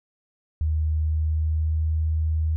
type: tone with pitch glide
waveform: sine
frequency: 77.78 to 78.91 Hz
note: D#2 to D#2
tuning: 0 to +25 cents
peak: -20 dBFS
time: 0.61-2.56 s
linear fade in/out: 0 ms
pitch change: +25 cents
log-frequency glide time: 0.97-1.95 s
effects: none